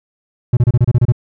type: tone bursts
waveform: triangle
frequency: 120.9 Hz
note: B2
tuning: 36 cents flat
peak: -5 dBFS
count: 9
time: 0.53-1.122 s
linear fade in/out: 5 ms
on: 40 ms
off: 29 ms
effects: none